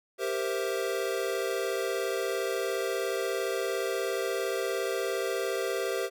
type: chord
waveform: square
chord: C dominant seventh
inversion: second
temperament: equal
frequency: 392 / 466.2 / 523.3 / 659.3 Hz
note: G4 / Bb4 / C5 / E5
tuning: 0 / 0 / 0 / 0 cents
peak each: -33 / -35 / -35 / -38 dBFS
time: 0.18-6.1 s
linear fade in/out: 50 ms
effects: none